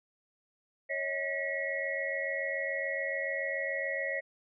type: tone cluster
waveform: sine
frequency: 552 / 639 / 1925 / 2167 Hz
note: C#5 / D#5 / B6 / C#7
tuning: -7 / +46 / -45 / -40 cents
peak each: -36 / -40 / -34 / -39 dBFS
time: 0.89-4.21 s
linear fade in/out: 20 ms
effects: none